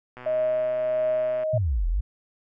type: click train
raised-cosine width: 0.5 ms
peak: -26 dBFS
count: 159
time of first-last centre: 0.17-1.434 s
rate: 125 Hz
type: tone with tremolo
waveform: sine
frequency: 626 Hz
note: D#5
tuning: 10 cents sharp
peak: -20 dBFS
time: 0.26-1.58 s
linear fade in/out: 5 ms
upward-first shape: triangle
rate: 1.5 Hz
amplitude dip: 35%
type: exponential two-way sweep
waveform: sine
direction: down then up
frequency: 130.9 to 38.89 to 57.5 Hz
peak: -21 dBFS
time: 1.53-2.01 s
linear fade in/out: 10 ms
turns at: 1.88 s
effects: none